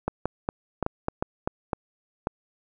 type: clicks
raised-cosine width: 1 ms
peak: -11 dBFS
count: 10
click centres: 0.08 / 0.256 / 0.489 / 0.827 / 0.864 / 1.084 / 1.225 / 1.475 / 1.732 / 2.271 s
effects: none